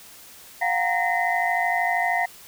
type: tone cluster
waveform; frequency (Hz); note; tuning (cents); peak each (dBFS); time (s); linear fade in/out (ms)
sine; 709 / 762 / 929 / 1855 / 2028; F5 / G5 / A#5 / A#6 / B6; +26 / -49 / -6 / -9 / +45; -24 / -28 / -31 / -26 / -27; 0.61-2.26; 10
effects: white hiss -46 dBFS RMS until 2.47 s